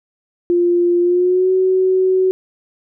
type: tone with pitch glide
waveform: sine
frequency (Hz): 349.2 to 374.3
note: F4 to F#4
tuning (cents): 0 to +20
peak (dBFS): -11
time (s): 0.5-2.31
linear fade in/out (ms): 0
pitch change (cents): +120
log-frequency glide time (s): 1.01-1.51
effects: none